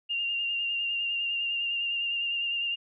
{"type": "tone with vibrato", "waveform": "sine", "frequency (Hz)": 2794, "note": "F7", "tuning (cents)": 0, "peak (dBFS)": -27, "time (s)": [0.09, 2.76], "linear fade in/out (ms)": 20, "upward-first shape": "sine", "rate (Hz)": 9.9, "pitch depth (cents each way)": 25, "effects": []}